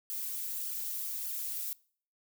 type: noise with flanger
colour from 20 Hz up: violet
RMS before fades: -37 dBFS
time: 0.1-1.73 s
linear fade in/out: 0 ms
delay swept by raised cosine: 0.64 to 6.54 ms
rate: 1.7 Hz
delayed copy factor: +1
effects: noise-tail reverb RT60 0.5 s tail -23 dB re dry